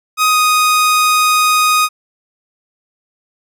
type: tone with pitch glide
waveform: sawtooth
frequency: 1254 to 1244.6 Hz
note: D#6 to D#6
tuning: +13 to 0 cents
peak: -6 dBFS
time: 0.17-1.89 s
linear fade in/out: 50 ms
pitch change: -13 cents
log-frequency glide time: 0.29-0.38 s
effects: none